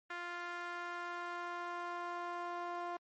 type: tone with band-pass filter sweep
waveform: sawtooth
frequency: 349.2 Hz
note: F4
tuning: in tune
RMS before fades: -42 dBFS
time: 0.1-2.97 s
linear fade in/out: 5 ms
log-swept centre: 1600 to 880 Hz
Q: 1.9
effects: MP3 32 kbps